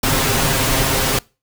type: noise with comb filter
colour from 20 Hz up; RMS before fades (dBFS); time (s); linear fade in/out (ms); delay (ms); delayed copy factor
pink; -17; 0.03-1.19; 5; 7.5; +0.6
effects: noise-tail reverb RT60 0.3 s tail -24 dB re dry